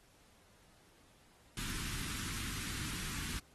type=band-stop noise; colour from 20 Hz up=pink; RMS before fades=-41 dBFS; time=1.57-3.39 s; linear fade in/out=2 ms; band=300 to 1200 Hz; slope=24 dB/octave; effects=pink hiss -66 dBFS RMS until 3.54 s + AAC 32 kbps